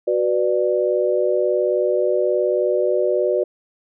sine chord, B minor, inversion second, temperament just, 370.4 / 493.9 / 592.7 Hz, F#4 / B4 / D5, +2 / 0 / +16 cents, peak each -20 / -21 / -20 dBFS, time 0.07-3.44 s, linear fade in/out 10 ms, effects none

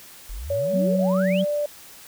sine exponential sweep, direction up, 36.21 to 3367 Hz, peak -30 dBFS, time 0.29-1.42 s, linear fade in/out 10 ms
sine tone with pitch glide, 565 to 588 Hz, C#5 to D5, +33 to +2 cents, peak -21 dBFS, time 0.5-1.66 s, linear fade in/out 5 ms, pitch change +69 cents, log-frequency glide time 1.08-1.43 s
sine tone with vibrato, 185 Hz, F#3, in tune, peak -20 dBFS, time 0.73-1.45 s, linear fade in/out 20 ms, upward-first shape triangle, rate 4.7 Hz, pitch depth 29 cents each way
effects white hiss -45 dBFS RMS until 2.07 s

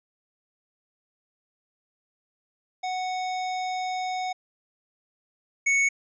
square tone pair in turn, 740 / 2217 Hz, F#5 / C#7, 0 / 0 cents, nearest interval octave + perfect fifth, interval 1900 cents, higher second, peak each -28 / -20 dBFS, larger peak second, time 2.83-4.33 / 5.66-5.89 s, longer first, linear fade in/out 10 ms, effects resampled to 16000 Hz

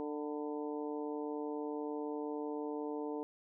harmonic tone with a mistuned harmonic, 149 Hz, D3, 25 cents sharp, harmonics 2 / 3 / 4 / 5 / 6 / 7, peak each -40 / -40 / -49 / -50 / -48 / -54 dBFS, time 0-3.23 s, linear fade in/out 0 ms, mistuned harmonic 7, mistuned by -74 cents, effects none

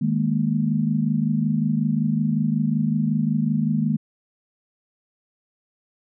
sine chord, D# suspended fourth, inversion none, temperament equal, 155.56 / 207.7 / 233.1 Hz, D#3 / G#3 / A#3, 0 / 0 / 0 cents, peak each -23 dBFS, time 0.01-3.97 s, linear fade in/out 10 ms, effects none

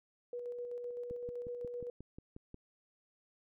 sine tone with tremolo, 485.3 Hz, B4, 30 cents flat, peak -38 dBFS, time 0.33-1.9 s, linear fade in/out 2 ms, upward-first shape square, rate 7.8 Hz, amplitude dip 30%
click train, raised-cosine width 3 ms, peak -35 dBFS, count 9, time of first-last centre 1.11-2.544 s, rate 5.58 Hz
effects none

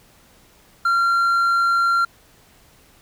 sine tone with hard clipping, 1377 Hz, F6, 25 cents flat, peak -16 dBFS, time 0.85-2.05 s, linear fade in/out 5 ms, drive 3 dB, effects pink hiss -53 dBFS RMS until 3.01 s

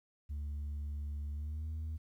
sine tone with pitch glide, 73.1 to 78.8 Hz, D2 to D#2, -7 to +23 cents, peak -34 dBFS, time 0.29-1.98 s, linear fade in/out 20 ms, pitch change +130 cents, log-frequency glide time 1.32-1.68 s, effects tanh soft clip ceiling -36 dBFS + 12-bit

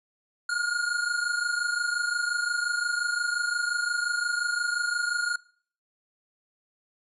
square tone pair together, 1420 / 1445.7 Hz, F6 / F#6, +28 / -41 cents, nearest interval unison, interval 31 cents, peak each -28 / -31 dBFS, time 0.49-5.36 s, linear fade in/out 5 ms, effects noise-tail reverb RT60 0.5 s tail -23 dB re dry + resampled to 24000 Hz

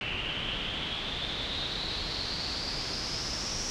pink noise with low-pass filter sweep, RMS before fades -34 dBFS, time 0.01-3.7 s, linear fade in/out 0 ms, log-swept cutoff 2800 to 5700 Hz, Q 7.6, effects none

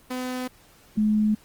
sawtooth / sine tone pair in turn, 253.2 / 213 Hz, B3 / G#3, +43 / +44 cents, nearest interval minor third, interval 299 cents, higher first, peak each -24 / -18 dBFS, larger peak second, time 0.1-0.48 / 0.97-1.35 s, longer neither, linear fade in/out 10 ms, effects pink hiss -55 dBFS RMS until 1.44 s + Opus 24 kbps

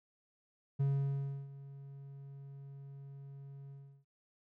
triangle tone with ADSR envelope, 138.59 Hz, C#3, in tune, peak -26 dBFS, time 0.79-4.05 s, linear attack 16 ms, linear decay 670 ms, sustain -19 dB, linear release 340 ms, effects none

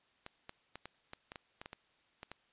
clicks, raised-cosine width 0.3 ms, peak -29 dBFS, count 12, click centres 0.264 / 0.494 / 0.756 / 0.856 / 1.134 / 1.319 / 1.358 / 1.615 / 1.659 / 1.731 / 2.231 / 2.316 s, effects white hiss -71 dBFS RMS until 2.52 s + resampled to 8000 Hz

